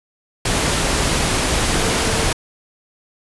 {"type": "tone in noise", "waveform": "sine", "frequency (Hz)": 452.5, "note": "A4", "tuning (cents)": 48, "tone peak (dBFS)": -28, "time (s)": [1.72, 2.26], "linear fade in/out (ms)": 5, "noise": "pink", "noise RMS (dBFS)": -18, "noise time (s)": [0.45, 2.33], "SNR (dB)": -13, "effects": ["resampled to 24000 Hz"]}